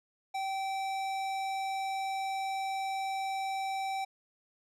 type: tone with tanh clipping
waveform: sine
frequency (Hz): 774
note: G5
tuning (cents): -22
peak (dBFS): -34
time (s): 0.34-4.05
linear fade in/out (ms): 10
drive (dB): 18
effects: none